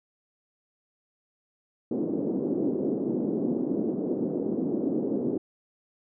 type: band-pass noise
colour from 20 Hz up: pink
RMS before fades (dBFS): -28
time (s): 1.91-5.38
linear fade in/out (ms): 5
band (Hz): 230 to 400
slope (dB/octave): 24
effects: none